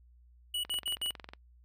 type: tone bursts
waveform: square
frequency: 2935 Hz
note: F#7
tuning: 15 cents flat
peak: -32 dBFS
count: 4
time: 0.54-1.11 s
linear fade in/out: 5 ms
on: 96 ms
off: 62 ms
type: click train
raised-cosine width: 0.3 ms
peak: -28 dBFS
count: 16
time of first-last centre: 0.65-1.335 s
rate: 21.9 Hz
effects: noise-tail reverb RT60 0.1 s tail -26 dB re dry + added 60 Hz sine -57 dBFS peak until 1.64 s